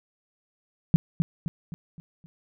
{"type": "tone with echo", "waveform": "sine", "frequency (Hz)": 164.81, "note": "E3", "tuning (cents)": 0, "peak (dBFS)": -11, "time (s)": [0.94, 0.96], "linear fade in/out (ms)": 0, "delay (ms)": 260, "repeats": 5, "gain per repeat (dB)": -7, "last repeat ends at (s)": 2.26, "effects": []}